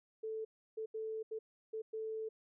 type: tone bursts at uneven times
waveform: sine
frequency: 440 Hz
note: A4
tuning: in tune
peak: -38 dBFS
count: 6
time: 0.23-0.45 / 0.77-0.86 / 0.94-1.23 / 1.31-1.39 / 1.73-1.82 / 1.93-2.29 s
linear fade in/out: 10 ms
effects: none